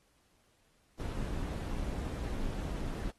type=noise with amplitude modulation; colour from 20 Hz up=brown; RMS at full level=-34 dBFS; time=0.99-3.11 s; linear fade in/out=10 ms; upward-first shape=sine; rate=237 Hz; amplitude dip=55%; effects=pink hiss -71 dBFS RMS until 3.18 s + AAC 32 kbps